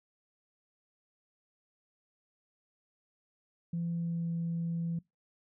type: tone with pitch glide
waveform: sine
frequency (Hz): 169.4 to 167.74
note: E3 to E3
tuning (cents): +48 to +30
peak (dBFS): -30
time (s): 3.73-4.99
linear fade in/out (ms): 5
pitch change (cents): -18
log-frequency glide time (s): 3.9-4.29
effects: noise-tail reverb RT60 0.2 s tail -24 dB re dry + tanh soft clip ceiling -27 dBFS